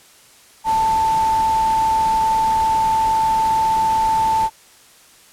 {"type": "tone in noise", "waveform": "sine", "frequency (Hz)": 885, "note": "A5", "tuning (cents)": 10, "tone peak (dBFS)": -14, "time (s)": [0.64, 4.5], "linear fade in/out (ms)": 50, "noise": "pink", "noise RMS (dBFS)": -31, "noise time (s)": [0.64, 4.5], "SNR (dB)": 14, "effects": ["white hiss -48 dBFS RMS until 5.32 s", "low-pass 11000 Hz 12 dB/octave"]}